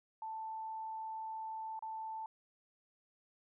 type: tone with dropouts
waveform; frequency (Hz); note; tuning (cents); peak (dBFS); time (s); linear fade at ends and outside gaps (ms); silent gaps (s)
sine; 883; A5; +6; -40; 0.22-2.26; 2; 1.792-1.824
effects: none